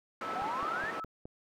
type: band-pass noise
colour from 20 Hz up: white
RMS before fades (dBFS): -40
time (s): 0.21-1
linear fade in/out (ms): 2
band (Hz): 230 to 1200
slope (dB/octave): 12
type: tone with tremolo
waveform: sine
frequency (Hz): 1309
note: E6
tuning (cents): -13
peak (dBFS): -36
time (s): 0.22-1.04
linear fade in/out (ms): 0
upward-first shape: triangle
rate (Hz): 2.7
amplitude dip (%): 60
type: exponential sweep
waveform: sine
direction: up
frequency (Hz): 710 to 1877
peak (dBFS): -34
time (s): 0.35-0.91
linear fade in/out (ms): 10
type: click train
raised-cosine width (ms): 2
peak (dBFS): -31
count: 5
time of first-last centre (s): 0.42-1.255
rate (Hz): 4.79
effects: none